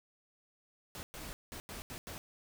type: noise bursts at uneven times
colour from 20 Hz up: pink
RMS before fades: -45 dBFS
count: 6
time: 0.95-1.03 / 1.14-1.33 / 1.52-1.6 / 1.69-1.82 / 1.9-1.98 / 2.07-2.18 s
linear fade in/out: 0 ms
effects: none